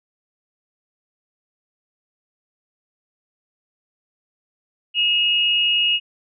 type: tone pair together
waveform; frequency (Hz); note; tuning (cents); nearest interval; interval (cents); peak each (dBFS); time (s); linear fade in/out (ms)
sine; 2615 / 2874; E7 / F7; -15 / +49; major second; 164; -23 / -16; 4.94-6; 50
effects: none